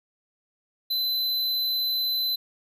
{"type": "tone", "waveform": "square", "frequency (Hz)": 4032, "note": "B7", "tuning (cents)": 35, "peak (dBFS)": -24, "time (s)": [0.9, 2.36], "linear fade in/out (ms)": 10, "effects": []}